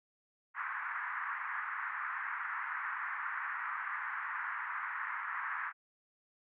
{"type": "band-pass noise", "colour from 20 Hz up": "white", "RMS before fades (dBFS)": -39, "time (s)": [0.54, 5.73], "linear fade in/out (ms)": 50, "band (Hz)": [980, 1900], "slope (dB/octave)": 48, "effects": []}